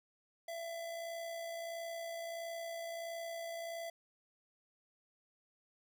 square tone with amplitude modulation, 670 Hz, E5, 28 cents sharp, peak -40 dBFS, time 0.48-3.9 s, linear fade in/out 5 ms, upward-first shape sine, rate 61.5 Hz, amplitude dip 35%, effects none

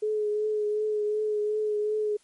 sine tone with vibrato, 423.9 Hz, G#4, 35 cents sharp, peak -24 dBFS, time 0.02-2.17 s, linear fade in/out 10 ms, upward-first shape triangle, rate 2.7 Hz, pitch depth 28 cents each way, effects white hiss -63 dBFS RMS until 2.23 s + MP3 48 kbps

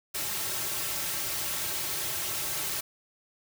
white noise with comb filter, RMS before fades -32 dBFS, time 0.14-2.81 s, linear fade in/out 10 ms, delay 4.1 ms, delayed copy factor -0.85, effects none

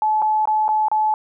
sine tone with dropouts, 861 Hz, A5, 38 cents flat, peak -15 dBFS, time 0.02-1.14 s, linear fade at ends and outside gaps 1 ms, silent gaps 0.219-0.223 / 0.455-0.474 / 0.681-0.689 / 0.884-0.915 s, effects none

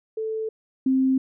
sine tone pair in turn, 440 / 263.1 Hz, A4 / C4, 0 / +10 cents, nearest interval major sixth, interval 890 cents, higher first, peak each -25 / -17 dBFS, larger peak second, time 0.17-0.49 / 0.86-1.18 s, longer neither, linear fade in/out 5 ms, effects none

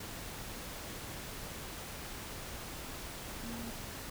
sine tone in noise, 231.5 Hz, A#3, 12 cents flat, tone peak -42 dBFS, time 3.43-3.71 s, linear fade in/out 5 ms, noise pink, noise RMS -44 dBFS, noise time 0-4.1 s, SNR -1 dB, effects none

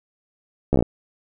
slowing click train, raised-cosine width 2 ms, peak -5 dBFS, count 7, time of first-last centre 0.73-0.825 s, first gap 14 ms, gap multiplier 1.05, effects none

